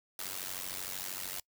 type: noise with amplitude modulation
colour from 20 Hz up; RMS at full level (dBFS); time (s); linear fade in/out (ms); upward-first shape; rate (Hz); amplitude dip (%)
white; -36; 0.19-1.4; 2; sine; 93.1; 90
effects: noise-tail reverb RT60 0.1 s tail -25 dB re dry